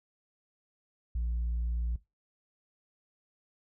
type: tone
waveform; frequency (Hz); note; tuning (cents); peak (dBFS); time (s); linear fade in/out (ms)
sine; 58.3; A#1; +1; -27; 1.15-1.96; 5
effects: noise-tail reverb RT60 0.2 s tail -18 dB re dry + tanh soft clip ceiling -27 dBFS